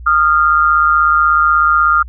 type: tone pair together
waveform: sine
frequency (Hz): 1229.7 / 1386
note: D#6 / F6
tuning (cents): -21 / -14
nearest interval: major second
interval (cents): 207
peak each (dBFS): -11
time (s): 0.06-2.03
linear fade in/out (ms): 10
effects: added 60 Hz sine -28 dBFS peak until 2.08 s